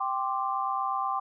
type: chord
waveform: sine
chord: G suspended fourth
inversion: none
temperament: equal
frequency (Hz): 784 / 1046.5 / 1174.7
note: G5 / C6 / D6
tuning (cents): 0 / 0 / 0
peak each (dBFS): -31 / -31 / -31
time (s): 0-1.2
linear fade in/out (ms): 10
effects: none